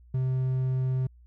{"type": "tone", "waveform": "triangle", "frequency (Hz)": 129.7, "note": "C3", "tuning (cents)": -15, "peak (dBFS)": -22, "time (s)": [0.14, 1.07], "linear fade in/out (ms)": 5, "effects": ["added 60 Hz sine -51 dBFS peak until 1.26 s"]}